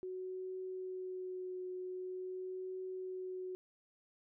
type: tone with vibrato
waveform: sine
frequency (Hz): 370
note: F#4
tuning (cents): 0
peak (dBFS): -40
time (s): 0.03-3.55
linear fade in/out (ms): 0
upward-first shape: triangle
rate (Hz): 0.45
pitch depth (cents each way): 16
effects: none